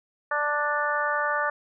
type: harmonic tone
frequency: 294.4 Hz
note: D4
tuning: 4 cents sharp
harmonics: 2 / 3 / 4 / 5 / 6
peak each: -30 / -31 / -28 / -29 / -30 dBFS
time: 0.31-1.5 s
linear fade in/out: 5 ms
effects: none